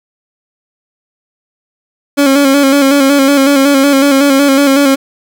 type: tone with vibrato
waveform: 30% pulse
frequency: 277.2 Hz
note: C#4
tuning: in tune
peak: -3 dBFS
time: 2.17-4.96 s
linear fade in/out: 20 ms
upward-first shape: square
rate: 5.4 Hz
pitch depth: 44 cents each way
effects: none